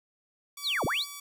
5% pulse tone, 1145 Hz, D6, 44 cents flat, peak -28 dBFS, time 0.57-1.2 s, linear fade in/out 5 ms
sine linear two-way sweep, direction down then up, 4978 to 67.7 to 4978 Hz, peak -26 dBFS, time 0.62-1.06 s, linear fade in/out 50 ms, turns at 0.85 s
effects none

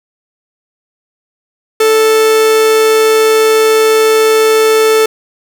45% pulse tone with amplitude modulation, 440 Hz, A4, in tune, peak -5 dBFS, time 1.8-5.06 s, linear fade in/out 5 ms, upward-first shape sine, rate 134 Hz, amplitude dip 25%, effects none

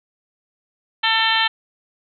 harmonic tone, 447 Hz, A4, 27 cents sharp, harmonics 2 / 3 / 4 / 5 / 6 / 7 / 8 / 9, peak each -22 / -26 / -21 / -27 / -26 / -21 / -26 / -26 dBFS, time 1.03-1.48 s, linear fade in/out 10 ms, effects none

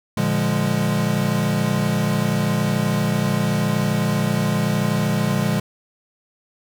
square chord, Bb dominant seventh, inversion none, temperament equal with one note detuned, 115.67 / 146.83 / 174.61 / 207.7 Hz, Bb2 / D3 / F3 / Ab3, -13 / 0 / 0 / 0 cents, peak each -26 / -24 / -25 / -23 dBFS, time 0.17-5.6 s, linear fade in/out 5 ms, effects none

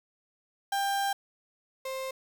35% pulse tone pair in turn, 794 / 527.1 Hz, G5 / C5, +22 / +13 cents, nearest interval perfect fifth, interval 709 cents, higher first, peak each -25 / -31 dBFS, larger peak first, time 0.72-1.13 / 1.85-2.11 s, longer first, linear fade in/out 5 ms, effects 9-bit

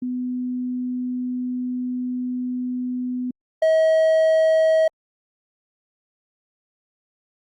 sine / triangle tone pair in turn, 250 / 638.9 Hz, B3 / D#5, +21 / +46 cents, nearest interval octave + major third, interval 1625 cents, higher second, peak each -23 / -12 dBFS, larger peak second, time 0.02-3.31 / 3.62-4.88 s, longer first, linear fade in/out 5 ms, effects Opus 32 kbps

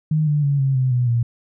sine tone with pitch steps, 154.9 / 148.08 / 141.55 / 135.32 / 129.36 / 123.66 / 118.21 Hz, D#3 / D3 / C#3 / C#3 / C3 / B2 / A#2, -7 / +15 / +37 / -41 / -19 / +3 / +25 cents, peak -15 dBFS, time 0.11-1.23 s, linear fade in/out 5 ms, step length 160 ms, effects none

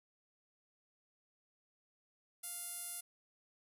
sawtooth tone with band-pass filter, 698.5 Hz, F5, in tune, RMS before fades -45 dBFS, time 2.43-3.01 s, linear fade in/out 10 ms, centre 11000 Hz, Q 3.6, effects none

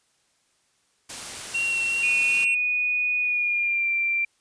white noise, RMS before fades -35 dBFS, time 1.09-2.45 s, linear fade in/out 10 ms
triangle tone with vibrato, 2734 Hz, F7, 37 cents flat, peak -21 dBFS, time 1.54-2.55 s, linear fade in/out 10 ms, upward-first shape sine, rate 2.6 Hz, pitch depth 11 cents each way
sine tone with pitch glide, 2475 to 2361 Hz, D#7 to D7, -10 to +9 cents, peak -21 dBFS, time 2.03-4.25 s, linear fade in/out 5 ms, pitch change -81 cents, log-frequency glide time 3.21-3.89 s
effects white hiss -67 dBFS RMS until 4.4 s + resampled to 22050 Hz

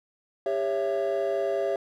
triangle chord, C# diminished, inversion second, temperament just, 399.1 / 554.4 / 665.2 Hz, G4 / C#5 / E5, +31 / 0 / +16 cents, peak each -26 dBFS, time 0.46-1.76 s, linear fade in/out 2 ms, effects tanh soft clip ceiling -17 dBFS

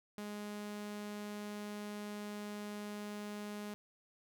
sawtooth tone, 207.7 Hz, G#3, in tune, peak -38 dBFS, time 0.18-3.74 s, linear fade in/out 0 ms, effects none

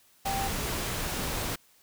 sine tone in noise, 784 Hz, G5, in tune, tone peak -30 dBFS, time 0.25-0.48 s, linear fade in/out 10 ms, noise pink, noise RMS -32 dBFS, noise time 0.25-1.56 s, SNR -1 dB, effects white hiss -62 dBFS RMS until 1.82 s

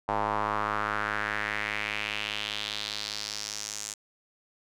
square tone with band-pass filter sweep, 52.5 Hz, G#1, 19 cents sharp, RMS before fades -32 dBFS, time 0.08-3.94 s, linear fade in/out 5 ms, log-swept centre 870 to 7100 Hz, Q 2.9, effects none

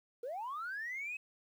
sine linear sweep, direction up, 451.7 to 2582 Hz, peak -37 dBFS, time 0.23-1.17 s, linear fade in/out 5 ms, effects tanh soft clip ceiling -34 dBFS + 11-bit

